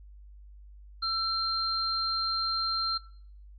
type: tone pair together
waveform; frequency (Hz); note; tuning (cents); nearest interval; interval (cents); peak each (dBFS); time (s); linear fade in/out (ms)
sine; 1340 / 4167; E6 / C8; +28 / -8; octave + minor sixth; 1964; -32 / -29; 1.02-2.98; 10
effects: noise-tail reverb RT60 0.6 s tail -19 dB re dry + added 50 Hz sine -47 dBFS peak until 3.58 s